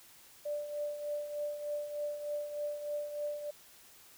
sine tone with tremolo, 589 Hz, D5, 5 cents sharp, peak -32 dBFS, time 0.45-3.51 s, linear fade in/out 10 ms, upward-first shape triangle, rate 3.3 Hz, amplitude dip 65%, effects white hiss -58 dBFS RMS until 4.17 s

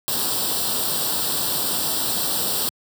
white noise with comb filter, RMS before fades -23 dBFS, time 0.08-2.69 s, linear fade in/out 0 ms, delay 0.23 ms, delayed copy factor +0.8, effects high-pass 100 Hz 12 dB/octave

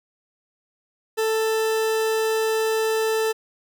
40% pulse tone, 441.6 Hz, A4, 6 cents sharp, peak -19 dBFS, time 1.17-3.33 s, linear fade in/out 20 ms, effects none

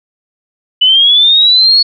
sine linear sweep, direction up, 2960 to 4396 Hz, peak -4 dBFS, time 0.81-1.83 s, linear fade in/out 10 ms, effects none

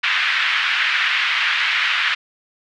pink band-pass noise, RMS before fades -19 dBFS, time 0.03-2.15 s, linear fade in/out 10 ms, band 1500 to 3200 Hz, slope 24 dB/octave, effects none

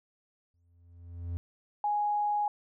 triangle tone with exponential growth, 86 Hz, F2, 26 cents flat, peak -28 dBFS, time 0.54-1.37 s, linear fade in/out 0 ms, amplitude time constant 180 ms
sine tone, 830.6 Hz, G#5, in tune, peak -26 dBFS, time 1.84-2.48 s, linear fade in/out 2 ms
effects none

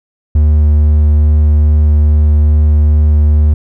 triangle tone, 75.2 Hz, D2, 42 cents sharp, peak -3 dBFS, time 0.35-3.54 s, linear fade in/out 5 ms, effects none

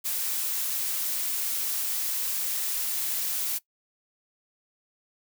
blue noise, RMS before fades -29 dBFS, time 0.04-3.59 s, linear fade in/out 20 ms, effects noise-tail reverb RT60 0.1 s tail -20 dB re dry

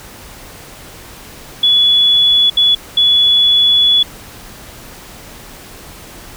sine tone bursts at uneven times, 3412 Hz, G#7, 46 cents sharp, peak -7 dBFS, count 3, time 1.63-2.5 / 2.57-2.75 / 2.97-4.03 s, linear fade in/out 5 ms, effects pink hiss -35 dBFS RMS until 6.36 s

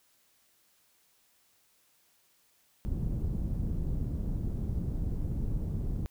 pink low-pass noise, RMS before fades -32 dBFS, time 2.85-6.06 s, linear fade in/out 0 ms, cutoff 180 Hz, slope 12 dB/octave, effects white hiss -68 dBFS RMS until 6.1 s

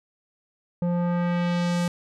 square tone with low-pass filter sweep, 174.6 Hz, F3, in tune, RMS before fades -24 dBFS, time 0.82-1.88 s, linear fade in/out 2 ms, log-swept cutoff 580 to 10000 Hz, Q 0.98, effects none

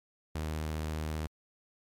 sawtooth tone with vibrato, 77.78 Hz, D#2, in tune, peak -29 dBFS, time 0.35-1.27 s, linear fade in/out 5 ms, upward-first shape sine, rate 15 Hz, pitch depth 16 cents each way, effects MP3 96 kbps

